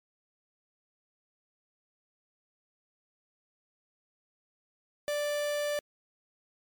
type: tone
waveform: 45% pulse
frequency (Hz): 587.3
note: D5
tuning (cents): 0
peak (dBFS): -29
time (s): 5.08-5.79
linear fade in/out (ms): 0
effects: MP3 96 kbps